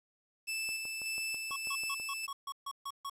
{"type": "tone with tremolo", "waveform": "sawtooth", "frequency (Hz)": 2637, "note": "E7", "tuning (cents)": 0, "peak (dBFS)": -31, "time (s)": [0.47, 2.27], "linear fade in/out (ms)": 20, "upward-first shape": "square", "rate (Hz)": 1.7, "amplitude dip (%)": 30}
{"type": "click train", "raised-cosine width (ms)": 1, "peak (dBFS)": -37, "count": 9, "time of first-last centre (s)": [0.69, 1.999], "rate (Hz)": 6.11}
{"type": "tone bursts", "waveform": "square", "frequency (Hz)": 1108, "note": "C#6", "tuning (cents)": -1, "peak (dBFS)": -38, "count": 9, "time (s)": [1.51, 3.098], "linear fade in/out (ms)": 5, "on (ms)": 52, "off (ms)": 140}
{"effects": ["resampled to 32000 Hz", "10-bit"]}